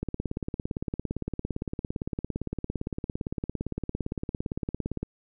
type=click train; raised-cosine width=3 ms; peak=-17 dBFS; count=89; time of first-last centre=0.03-5.03 s; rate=17.6 Hz; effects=none